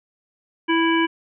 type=harmonic tone; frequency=329.6 Hz; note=E4; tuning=in tune; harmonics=1 / 3 / 5 / 7 / 9; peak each=-18 / -23 / -25 / -26 / -28 dBFS; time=0.68-1.07 s; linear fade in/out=20 ms; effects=none